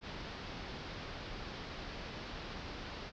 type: low-pass noise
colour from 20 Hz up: pink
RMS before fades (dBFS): -45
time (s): 0.01-3.12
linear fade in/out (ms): 50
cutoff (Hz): 5200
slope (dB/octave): 48
effects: none